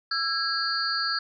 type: tone cluster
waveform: sine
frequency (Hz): 1339 / 1640 / 4338 / 4703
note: E6 / G#6 / C#8 / D8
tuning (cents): +27 / -22 / -38 / +2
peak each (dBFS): -30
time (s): 0.11-1.19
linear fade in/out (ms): 5
effects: none